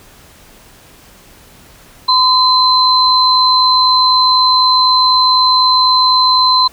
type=tone pair together; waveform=sine; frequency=1019 / 4076 Hz; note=C6 / C8; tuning=-46 / -46 cents; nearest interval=2 octaves; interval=2400 cents; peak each=-10 dBFS; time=2.08-6.68 s; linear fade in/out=10 ms; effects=pink hiss -42 dBFS RMS until 6.72 s